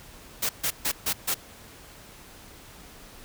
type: noise bursts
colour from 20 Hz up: white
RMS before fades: -26 dBFS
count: 5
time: 0.42-1.345 s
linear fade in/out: 10 ms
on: 73 ms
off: 140 ms
effects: pink hiss -48 dBFS RMS until 3.24 s